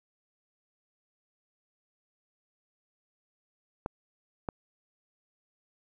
clicks, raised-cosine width 1 ms, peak -18 dBFS, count 2, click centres 3.861 / 4.488 s, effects 10-bit

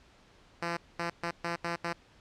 5% pulse tone bursts at uneven times, 170.3 Hz, F3, 43 cents flat, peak -20 dBFS, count 6, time 0.62-0.77 / 0.99-1.1 / 1.23-1.31 / 1.44-1.56 / 1.64-1.76 / 1.84-1.93 s, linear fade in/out 5 ms, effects pink hiss -60 dBFS RMS until 2.2 s + low-pass 5000 Hz 12 dB/octave

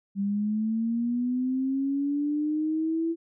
sine linear sweep, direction up, 196 to 333.9 Hz, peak -24 dBFS, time 0.15-3.16 s, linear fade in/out 50 ms, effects none

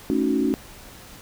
sine chord, D# half-diminished seventh, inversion second, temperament equal, 220 / 277.2 / 311.1 / 370 Hz, A3 / C#4 / D#4 / F#4, 0 / 0 / 0 / 0 cents, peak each -26 / -22 / -25 / -26 dBFS, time 0.1-0.54 s, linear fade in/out 0 ms, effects pink hiss -44 dBFS RMS until 1.21 s

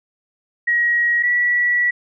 sine tone pair in turn, 1900 / 1943.3 Hz, A#6 / B6, +33 / -28 cents, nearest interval unison, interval 39 cents, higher second, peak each -14 dBFS, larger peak neither, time 0.67-1.23 / 1.23-1.91 s, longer second, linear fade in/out 10 ms, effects none

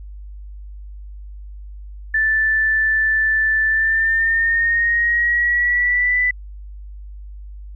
sine tone with pitch glide, 1760 to 1987 Hz, A6 to B6, 0 to +10 cents, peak -14 dBFS, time 2.14-6.31 s, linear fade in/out 5 ms, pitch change +210 cents, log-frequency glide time 3.67-6.19 s, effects added 50 Hz sine -32 dBFS peak until 7.75 s

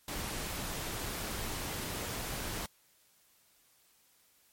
pink noise, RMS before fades -38 dBFS, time 0.08-2.66 s, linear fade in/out 2 ms, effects white hiss -67 dBFS RMS until 4.52 s + MP3 64 kbps

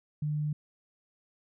sine tone, 150 Hz, D3, 37 cents sharp, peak -28 dBFS, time 0.22-0.53 s, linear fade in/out 5 ms, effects none

